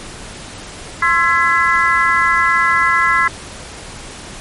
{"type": "harmonic tone with a mistuned harmonic", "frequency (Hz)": 335.5, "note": "E4", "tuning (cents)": 31, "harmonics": [3, 4, 5, 6], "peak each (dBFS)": [-16, -16, -16, -16], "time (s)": [1.02, 3.28], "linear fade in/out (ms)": 5, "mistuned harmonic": 3, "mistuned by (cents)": 81, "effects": ["pink hiss -32 dBFS RMS until 4.4 s", "MP3 48 kbps"]}